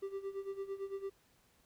triangle tone with tremolo, 392 Hz, G4, in tune, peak -34 dBFS, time 0.02-1.1 s, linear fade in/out 10 ms, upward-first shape sine, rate 8.9 Hz, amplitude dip 80%, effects pink hiss -70 dBFS RMS until 1.65 s

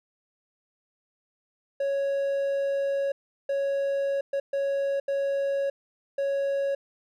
triangle tone bursts at uneven times, 554.4 Hz, C#5, in tune, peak -22 dBFS, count 6, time 1.8-3.12 / 3.49-4.21 / 4.33-4.4 / 4.53-5 / 5.08-5.7 / 6.18-6.75 s, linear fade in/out 5 ms, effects none

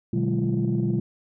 sine tone cluster, 124.1 / 151.2 / 189.8 / 209.4 / 342.7 Hz, B2 / D#3 / F#3 / G#3 / F4, +9 / -49 / +44 / +15 / -33 cents, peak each -25 / -28 / -26 / -27 / -28 dBFS, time 0.13-1 s, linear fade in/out 5 ms, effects tanh soft clip ceiling -14 dBFS

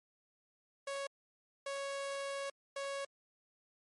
sawtooth tone bursts at uneven times, 554.4 Hz, C#5, in tune, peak -34 dBFS, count 3, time 0.87-1.07 / 1.66-2.5 / 2.76-3.05 s, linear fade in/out 5 ms, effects low-pass 12000 Hz 12 dB/octave + MP3 48 kbps

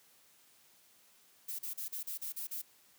violet noise bursts, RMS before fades -40 dBFS, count 8, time 1.48-2.619 s, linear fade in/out 10 ms, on 110 ms, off 37 ms, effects white hiss -65 dBFS RMS until 2.98 s + high-pass 100 Hz 12 dB/octave

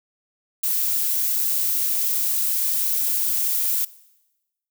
violet noise, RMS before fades -22 dBFS, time 0.63-3.85 s, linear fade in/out 5 ms, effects noise-tail reverb RT60 1.0 s tail -20 dB re dry

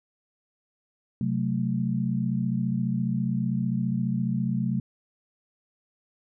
sine chord, F# diminished, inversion second, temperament equal, 130.81 / 185 / 220 Hz, C3 / F#3 / A3, 0 / 0 / 0 cents, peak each -28 dBFS, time 1.21-4.8 s, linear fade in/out 2 ms, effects none

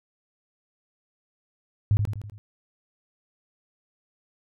sine tone with echo, 103.83 Hz, G#2, in tune, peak -16 dBFS, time 1.91-1.97 s, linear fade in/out 0 ms, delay 82 ms, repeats 5, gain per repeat -5 dB, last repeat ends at 2.38 s, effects none

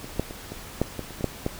clicks, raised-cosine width 2 ms, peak -25 / -10 / -23 / -21 / -8 / -17 / -26 / -20 / -9 / -11 dBFS, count 10, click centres 0.044 / 0.196 / 0.309 / 0.52 / 0.816 / 0.993 / 1.107 / 1.209 / 1.243 / 1.464 s, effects pink hiss -41 dBFS RMS until 1.59 s

